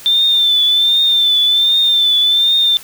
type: tone with vibrato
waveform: sine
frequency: 3558 Hz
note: A7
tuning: 19 cents sharp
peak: -9 dBFS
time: 0.06-2.77 s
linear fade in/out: 0 ms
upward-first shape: triangle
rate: 1.3 Hz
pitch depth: 56 cents each way
effects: white hiss -36 dBFS RMS until 2.83 s